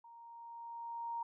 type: tone with level ramp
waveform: sine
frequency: 932.3 Hz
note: A#5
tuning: in tune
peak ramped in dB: -54 to -36 dBFS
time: 0.04-1.23 s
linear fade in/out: 5 ms
effects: none